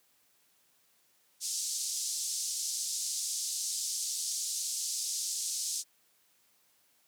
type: band-pass noise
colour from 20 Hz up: white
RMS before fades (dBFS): -35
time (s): 1.4-5.84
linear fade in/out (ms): 50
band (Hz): 4800 to 8500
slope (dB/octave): 24
effects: white hiss -69 dBFS RMS until 7.07 s + high-pass 100 Hz 12 dB/octave